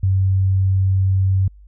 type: tone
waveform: sine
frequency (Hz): 95.4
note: G2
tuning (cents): -47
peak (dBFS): -13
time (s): 0.03-1.48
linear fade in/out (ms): 5
effects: added 50 Hz sine -41 dBFS peak until 1.67 s